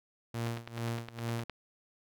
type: tone with tremolo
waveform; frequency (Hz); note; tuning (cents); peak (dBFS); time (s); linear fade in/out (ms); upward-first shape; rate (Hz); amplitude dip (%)
sawtooth; 116.54; A#2; 0; -28; 0.34-1.44; 5; sine; 2.3; 90
type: click train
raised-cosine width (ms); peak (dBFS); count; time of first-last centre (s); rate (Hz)
0.3; -24; 11; 0.47-1.497; 9.74
effects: none